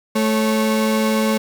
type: tone pair together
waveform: 35% pulse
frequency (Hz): 218.3 / 550.1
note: A3 / C#5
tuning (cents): -13 / -13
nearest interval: octave + major third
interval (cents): 1600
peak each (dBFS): -15 / -20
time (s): 0.15-1.38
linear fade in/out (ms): 10
effects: 7-bit